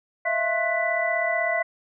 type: tone cluster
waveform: sine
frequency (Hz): 645 / 681 / 1069 / 1480 / 1988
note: E5 / F5 / C6 / F#6 / B6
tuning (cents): -38 / -44 / +37 / 0 / +11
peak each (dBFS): -28 / -26 / -34 / -34 / -25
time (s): 0.25-1.63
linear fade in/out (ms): 10
effects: none